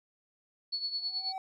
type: tone with tremolo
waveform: sine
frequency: 4411 Hz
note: C#8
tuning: 9 cents flat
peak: -29 dBFS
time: 0.72-1.33 s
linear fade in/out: 10 ms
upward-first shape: triangle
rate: 9.4 Hz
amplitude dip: 75%
type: tone with exponential growth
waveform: triangle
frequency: 764 Hz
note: G5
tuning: 45 cents flat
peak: -31 dBFS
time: 0.98-1.38 s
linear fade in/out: 1 ms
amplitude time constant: 86 ms
effects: none